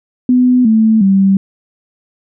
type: tone with pitch steps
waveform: sine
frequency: 250.4 / 220.5 / 194.2 Hz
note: B3 / A3 / G3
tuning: +24 / +4 / -16 cents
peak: -6 dBFS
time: 0.29-1.37 s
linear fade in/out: 2 ms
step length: 360 ms
effects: none